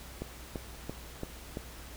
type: click train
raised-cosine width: 2 ms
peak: -22 dBFS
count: 5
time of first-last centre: 0.22-1.571 s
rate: 2.96 Hz
effects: added 60 Hz sine -49 dBFS peak until 1.96 s + pink hiss -49 dBFS RMS until 1.96 s